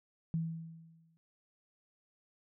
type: tone with exponential decay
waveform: sine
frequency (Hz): 163.6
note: E3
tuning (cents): -13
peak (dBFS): -29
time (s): 0.34-1.17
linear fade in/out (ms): 0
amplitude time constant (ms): 180
effects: none